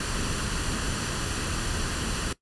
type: noise with comb filter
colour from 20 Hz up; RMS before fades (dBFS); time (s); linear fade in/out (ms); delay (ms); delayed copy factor
pink; -29; 0-2.33; 5; 0.68; +0.5
effects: noise-tail reverb RT60 0.1 s tail -17 dB re dry + resampled to 24000 Hz